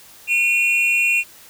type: tone pair together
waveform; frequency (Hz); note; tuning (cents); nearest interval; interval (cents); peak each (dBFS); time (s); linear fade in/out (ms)
triangle; 2437 / 2735; D#7 / F7; -37 / -37; major second; 200; -16; 0.27-1.24; 50
effects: white hiss -45 dBFS RMS until 1.49 s